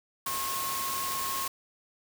sine tone in noise, 1082 Hz, C#6, 42 cents flat, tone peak -33 dBFS, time 0.26-1.48 s, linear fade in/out 5 ms, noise white, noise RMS -34 dBFS, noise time 0.26-1.48 s, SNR -2 dB, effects none

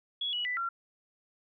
sine tone with pitch steps, 3359 / 2926 / 1985 / 1371 Hz, G#7 / F#7 / B6 / F6, +19 / -20 / +8 / -32 cents, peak -30 dBFS, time 0.21-0.69 s, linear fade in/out 5 ms, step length 120 ms, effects none

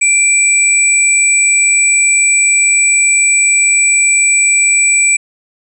sine tone pair together, 2349 / 7901 Hz, D7 / B8, 0 / 0 cents, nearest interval octave + major sixth, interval 2100 cents, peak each -10 dBFS, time 0.01-5.17 s, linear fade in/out 10 ms, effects none

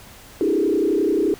sine tone with frequency modulation, 362 Hz, F#4, 38 cents flat, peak -16 dBFS, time 0.41-1.34 s, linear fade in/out 0 ms, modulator 31.4 Hz, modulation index 2.2, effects pink hiss -44 dBFS RMS until 1.39 s

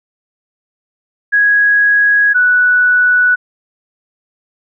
sine tone pair in turn, 1660 / 1478.9 Hz, G#6 / F#6, -1 / -1 cents, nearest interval major second, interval 200 cents, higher first, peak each -7 dBFS, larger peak neither, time 1.32-2.34 / 2.34-3.36 s, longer neither, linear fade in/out 20 ms, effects none

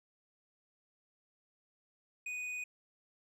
sine tone with hard clipping, 2483 Hz, D#7, 4 cents flat, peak -39 dBFS, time 2.26-2.64 s, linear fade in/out 5 ms, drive 6 dB, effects none

